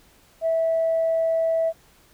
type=tone; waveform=sine; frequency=654 Hz; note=E5; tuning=14 cents flat; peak=-18 dBFS; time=0.41-1.73 s; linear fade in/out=50 ms; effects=tanh soft clip ceiling -14 dBFS + pink hiss -56 dBFS RMS until 2.13 s